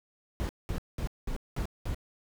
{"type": "noise bursts", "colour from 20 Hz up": "brown", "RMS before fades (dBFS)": -32, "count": 6, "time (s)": [0.4, 1.946], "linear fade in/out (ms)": 0, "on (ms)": 91, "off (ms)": 200, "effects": []}